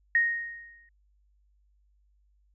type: tone with exponential decay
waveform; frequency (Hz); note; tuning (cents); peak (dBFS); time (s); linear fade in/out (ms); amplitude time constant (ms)
sine; 1864.7; A#6; 0; -18; 0.15-0.89; 2; 160
effects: added 50 Hz sine -63 dBFS peak until 2.54 s